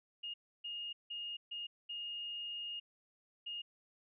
sine tone bursts at uneven times, 2847 Hz, F7, 33 cents sharp, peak -40 dBFS, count 6, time 0.23-0.34 / 0.64-0.93 / 1.1-1.37 / 1.51-1.67 / 1.89-2.8 / 3.46-3.62 s, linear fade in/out 10 ms, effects none

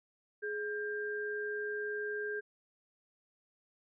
sine tone pair together, 419.3 / 1594.1 Hz, G#4 / G6, +17 / +29 cents, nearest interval octave + major seventh, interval 2312 cents, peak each -37 / -38 dBFS, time 0.42-2.41 s, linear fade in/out 20 ms, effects none

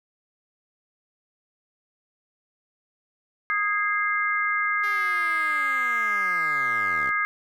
sine chord, Ab major, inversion second, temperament equal with one note detuned, 1244.5 / 1641.2 / 2093 Hz, Eb6 / Ab6 / C7, 0 / -21 / 0 cents, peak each -26 dBFS, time 3.5-7.25 s, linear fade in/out 0 ms
5% pulse linear sweep, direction down, 406.8 to 58.27 Hz, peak -28 dBFS, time 4.83-7.11 s, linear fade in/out 10 ms
effects none

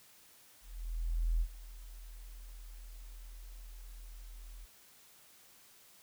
sine tone with ADSR envelope, 41.26 Hz, E1, 2 cents sharp, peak -27 dBFS, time 0.61-4.66 s, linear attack 800 ms, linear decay 63 ms, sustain -19 dB, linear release 20 ms, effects white hiss -61 dBFS RMS until 6.02 s

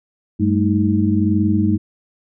sine tone cluster, 97.4 / 197.9 / 219.4 / 313.7 Hz, G2 / G3 / A3 / D#4, -11 / +17 / -5 / +14 cents, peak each -19 dBFS, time 0.39-1.78 s, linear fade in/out 20 ms, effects none

